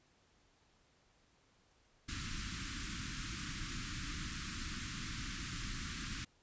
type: band-stop noise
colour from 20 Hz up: pink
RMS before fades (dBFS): -42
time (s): 2.08-6.25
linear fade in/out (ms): 10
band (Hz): 310 to 1200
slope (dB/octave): 48
effects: pink hiss -71 dBFS RMS until 6.42 s + resampled to 16000 Hz